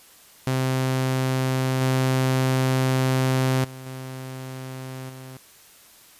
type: tone with level steps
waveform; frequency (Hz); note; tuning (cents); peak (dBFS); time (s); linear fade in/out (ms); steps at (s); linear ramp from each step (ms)
sawtooth; 130.6; C3; -3; -17 / -15 / -33 / -29 / -34; 0.47-5.37; 2; 1.81 / 3.64 / 3.86 / 5.09; 5
effects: white hiss -51 dBFS RMS until 6.19 s + resampled to 32000 Hz